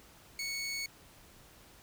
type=tone; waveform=20% pulse; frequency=2217 Hz; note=C#7; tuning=in tune; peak=-30 dBFS; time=0.39-0.86 s; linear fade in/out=2 ms; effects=pink hiss -58 dBFS RMS until 1.82 s